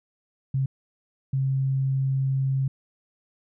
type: tone bursts at uneven times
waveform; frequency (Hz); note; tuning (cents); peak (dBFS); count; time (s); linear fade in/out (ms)
sine; 134.3; C3; +46; -21; 2; 0.54-0.66 / 1.33-2.68; 5
effects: none